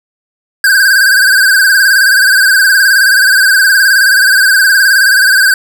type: tone with vibrato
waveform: square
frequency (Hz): 1568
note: G6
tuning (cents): 0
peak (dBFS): -5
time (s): 0.64-5.54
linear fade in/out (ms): 2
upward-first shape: sine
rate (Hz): 19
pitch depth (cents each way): 80
effects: none